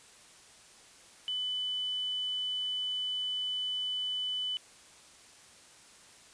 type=tone with quantisation; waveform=sine; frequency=3000 Hz; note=F#7; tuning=23 cents sharp; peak=-31 dBFS; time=1.28-4.57 s; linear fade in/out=0 ms; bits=10; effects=white hiss -56 dBFS RMS until 6.33 s + resampled to 22050 Hz